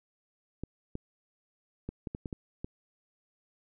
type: clicks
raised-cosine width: 3 ms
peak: -23 dBFS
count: 8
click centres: 0.636 / 0.954 / 1.89 / 2.072 / 2.149 / 2.258 / 2.328 / 2.645 s
effects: none